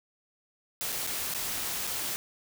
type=noise with dropouts; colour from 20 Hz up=white; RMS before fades=-33 dBFS; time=0.81-2.16 s; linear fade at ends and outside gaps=0 ms; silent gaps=0.921-0.925 / 1.067-1.073 / 1.338-1.347 / 1.87-1.874 s; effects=none